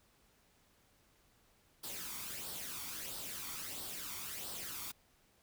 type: noise with flanger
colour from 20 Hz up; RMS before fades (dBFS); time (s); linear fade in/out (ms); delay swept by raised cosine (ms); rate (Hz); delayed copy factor
white; -44; 1.83-4.92; 10; 0.22 to 0.9; 1.5; +0.55
effects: pink hiss -70 dBFS RMS until 5.42 s